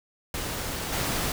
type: noise with level steps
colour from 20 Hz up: pink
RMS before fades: -32 / -28 dBFS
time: 0.34-1.32 s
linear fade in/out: 2 ms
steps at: 0.92 s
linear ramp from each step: 10 ms
effects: none